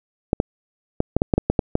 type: clicks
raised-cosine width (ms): 2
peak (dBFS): -3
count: 10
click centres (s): 0.331 / 0.401 / 1.004 / 1.166 / 1.219 / 1.338 / 1.38 / 1.5 / 1.592 / 1.754
effects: none